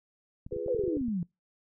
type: clicks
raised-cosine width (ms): 5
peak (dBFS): -30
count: 11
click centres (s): 0.465 / 0.527 / 0.564 / 0.663 / 0.747 / 0.793 / 0.838 / 0.879 / 0.97 / 1.013 / 1.083
type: chord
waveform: sine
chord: F diminished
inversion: none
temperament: equal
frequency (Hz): 349.2 / 415.3 / 493.9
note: F4 / Ab4 / Cb5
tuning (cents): 0 / 0 / 0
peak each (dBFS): -39 / -35 / -35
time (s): 0.51-0.98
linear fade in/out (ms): 10
type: exponential sweep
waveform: sine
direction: down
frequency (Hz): 542 to 165.5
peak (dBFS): -28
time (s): 0.68-1.23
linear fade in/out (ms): 2
effects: noise-tail reverb RT60 0.2 s tail -24 dB re dry